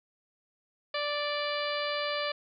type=harmonic tone; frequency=586 Hz; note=D5; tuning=4 cents flat; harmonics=1 / 2 / 3 / 4 / 5 / 6 / 7 / 8; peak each=-33 / -36 / -38 / -39 / -40 / -41 / -41 / -42 dBFS; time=0.94-2.32 s; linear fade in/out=5 ms; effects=none